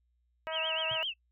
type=harmonic tone; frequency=319.5 Hz; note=D#4; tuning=46 cents sharp; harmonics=2 / 3 / 4 / 5 / 6 / 7 / 8 / 9; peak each=-37 / -41 / -43 / -45 / -47 / -48 / -49 / -50 dBFS; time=0.47-1.03 s; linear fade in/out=0 ms
type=tone with vibrato; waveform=sine; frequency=2920 Hz; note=F#7; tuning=24 cents flat; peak=-31 dBFS; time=0.51-1.14 s; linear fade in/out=50 ms; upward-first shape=triangle; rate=7.7 Hz; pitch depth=200 cents each way
type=tone with exponential decay; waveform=triangle; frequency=120.8 Hz; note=B2; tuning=38 cents flat; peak=-38 dBFS; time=0.91-1 s; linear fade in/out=5 ms; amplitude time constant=18 ms
effects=noise-tail reverb RT60 0.1 s tail -25 dB re dry + added 60 Hz sine -70 dBFS peak until 1.31 s